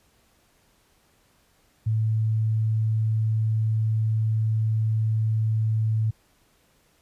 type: tone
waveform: sine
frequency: 110 Hz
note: A2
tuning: in tune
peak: -20 dBFS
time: 1.86-6.11 s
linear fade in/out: 10 ms
effects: pink hiss -63 dBFS RMS until 7.01 s + resampled to 32000 Hz